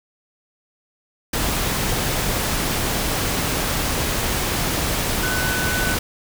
sine tone in noise, 1500 Hz, F#6, 23 cents sharp, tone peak -24 dBFS, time 5.23-5.95 s, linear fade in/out 5 ms, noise pink, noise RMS -22 dBFS, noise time 1.33-5.99 s, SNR -5 dB, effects none

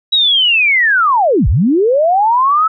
sine linear two-way sweep, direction down then up, 3896 to 42.5 to 1319 Hz, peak -8 dBFS, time 0.12-2.68 s, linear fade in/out 10 ms, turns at 1.48 s, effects none

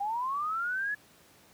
sine linear sweep, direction up, 784 to 1712 Hz, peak -29 dBFS, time 0-0.95 s, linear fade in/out 10 ms, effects pink hiss -59 dBFS RMS until 1.53 s + high-pass 100 Hz 12 dB/octave

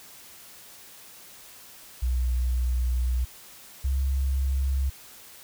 sine tone pair in turn, 61.8 / 67.15 Hz, B1 / C2, +2 / +46 cents, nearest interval minor second, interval 144 cents, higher second, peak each -22 / -22 dBFS, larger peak neither, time 2.02-3.25 / 3.84-4.9 s, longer first, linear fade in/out 10 ms, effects white hiss -48 dBFS RMS until 5.43 s

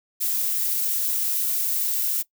violet noise, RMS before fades -24 dBFS, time 0.2-2.23 s, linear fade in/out 20 ms, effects noise-tail reverb RT60 0.1 s tail -20 dB re dry

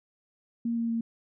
sine tone with pitch steps, 233.1 / 231.2 / 229.4 Hz, A#3 / A#3 / A#3, 0 / -14 / -28 cents, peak -26 dBFS, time 0.65-1.01 s, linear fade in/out 5 ms, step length 120 ms, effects none

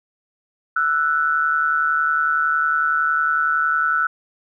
sine tone pair together, 1329.1 / 1480 Hz, E6 / F#6, +14 / 0 cents, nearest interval major second, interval 186 cents, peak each -19 dBFS, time 0.76-4.07 s, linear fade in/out 5 ms, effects none

